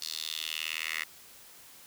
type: tone with high-pass filter sweep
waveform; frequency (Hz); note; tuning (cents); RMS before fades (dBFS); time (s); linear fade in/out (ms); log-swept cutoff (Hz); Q
10% pulse; 79.2; D#2; +31; -36; 0.01-1.04; 10; 4500 to 2000; 3.6
effects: white hiss -53 dBFS RMS until 1.86 s